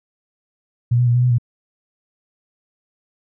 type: tone with pitch steps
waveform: sine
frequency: 120 / 123.2 / 119.8 / 123.4 / 124.9 / 119.6 Hz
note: B2 / B2 / A#2 / B2 / B2 / A#2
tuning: -49 / -4 / +48 / -1 / +20 / +45 cents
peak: -12 dBFS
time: 0.91-1.384 s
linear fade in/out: 10 ms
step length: 79 ms
effects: none